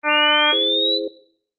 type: harmonic tone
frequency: 299.1 Hz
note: D4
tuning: 32 cents sharp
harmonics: 1 / 2 / 3 / 4 / 5 / 6 / 7 / 8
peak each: -27 / -23 / -22 / -23 / -21 / -27 / -26 / -22 dBFS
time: 0.03-0.55 s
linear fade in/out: 50 ms
type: exponential sweep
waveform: sine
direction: up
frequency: 2732 to 4046 Hz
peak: -17 dBFS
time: 0.08-1 s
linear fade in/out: 50 ms
type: chord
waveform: sine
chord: E augmented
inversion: none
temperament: equal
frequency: 329.6 / 415.3 / 523.3 Hz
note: E4 / G#4 / B#4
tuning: 0 / 0 / 0 cents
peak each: -28 / -26 / -26 dBFS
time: 0.52-1.08 s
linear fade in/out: 5 ms
effects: noise-tail reverb RT60 0.6 s tail -17 dB re dry + Opus 24 kbps